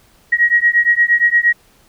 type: beating tone pair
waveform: sine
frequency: 1893 / 1901.6 Hz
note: A#6 / A#6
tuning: +26 / +34 cents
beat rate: 8.6 Hz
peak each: -13 dBFS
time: 0.32-1.53 s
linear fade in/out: 10 ms
effects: pink hiss -52 dBFS RMS until 1.88 s